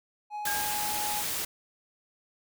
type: tone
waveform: triangle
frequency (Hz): 838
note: G#5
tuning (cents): +15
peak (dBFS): -31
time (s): 0.3-1.24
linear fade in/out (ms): 50
type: noise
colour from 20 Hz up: white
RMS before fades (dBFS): -32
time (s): 0.45-1.45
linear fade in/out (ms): 5
type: tone with exponential decay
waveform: triangle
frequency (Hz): 1622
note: G#6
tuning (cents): -41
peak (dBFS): -27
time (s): 0.47-1.07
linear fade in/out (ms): 2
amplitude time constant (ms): 130
effects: none